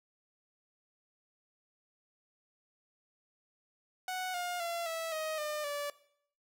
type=tone with pitch steps; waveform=sawtooth; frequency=740 / 710.3 / 681.7 / 654.3 / 628 / 602.8 / 578.6 Hz; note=F#5 / F5 / F5 / E5 / D#5 / D5 / D5; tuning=0 / +29 / -42 / -13 / +16 / +45 / -26 cents; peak=-31 dBFS; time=4.08-5.9 s; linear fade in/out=2 ms; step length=260 ms; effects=noise-tail reverb RT60 0.6 s tail -17 dB re dry